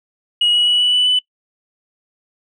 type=tone with pitch steps; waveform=sine; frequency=2900 / 2918 / 2937 / 2956 / 2975 / 2994 Hz; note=F#7 / F#7 / F#7 / F#7 / F#7 / F#7; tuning=-35 / -25 / -13 / -2 / +9 / +20 cents; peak=-10 dBFS; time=0.41-1.19 s; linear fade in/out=5 ms; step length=130 ms; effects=noise-tail reverb RT60 0.1 s tail -23 dB re dry + tanh soft clip ceiling -9 dBFS